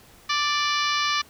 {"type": "harmonic tone", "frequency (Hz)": 587.3, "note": "D5", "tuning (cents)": 0, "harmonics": [2, 3, 4, 5, 6, 7, 8, 9, 10], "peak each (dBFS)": [-25, -30, -29, -31, -32, -32, -34, -34, -37], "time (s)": [0.29, 1.22], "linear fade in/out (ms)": 10, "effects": ["pink hiss -52 dBFS RMS until 1.29 s"]}